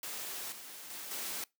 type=noise with level steps; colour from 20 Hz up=white; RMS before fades=-41 / -48 / -44 / -39 dBFS; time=0.03-1.44 s; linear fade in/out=2 ms; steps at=0.52 / 0.9 / 1.11 s; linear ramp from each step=2 ms; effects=noise-tail reverb RT60 0.2 s tail -23 dB re dry + high-pass 200 Hz 12 dB/octave